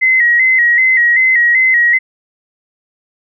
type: tone with vibrato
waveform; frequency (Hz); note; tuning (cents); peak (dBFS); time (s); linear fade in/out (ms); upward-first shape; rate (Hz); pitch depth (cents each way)
sine; 1974; B6; -1; -7; 0.01-1.99; 20; square; 2.6; 66
effects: none